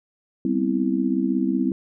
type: chord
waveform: sine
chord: C major seventh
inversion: second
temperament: just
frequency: 196.22 / 245.3 / 261.6 / 327 Hz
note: G3 / B3 / C4 / E4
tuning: +2 / -12 / 0 / -14 cents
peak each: -25 / -27 / -23 / -25 dBFS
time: 0.45-1.72 s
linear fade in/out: 2 ms
effects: none